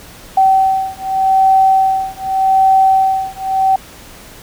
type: beating tone pair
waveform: sine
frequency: 767 / 767.84 Hz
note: G5 / G5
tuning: -38 / -36 cents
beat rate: 0.84 Hz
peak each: -12 dBFS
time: 0.37-3.76 s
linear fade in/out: 5 ms
effects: pink hiss -37 dBFS RMS until 4.42 s